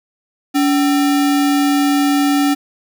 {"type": "tone with sample-and-hold", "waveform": "sine", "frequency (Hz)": 284.9, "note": "C#4", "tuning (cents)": 48, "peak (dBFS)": -11, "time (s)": [0.54, 2.55], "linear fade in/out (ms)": 20, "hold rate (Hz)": 1050, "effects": []}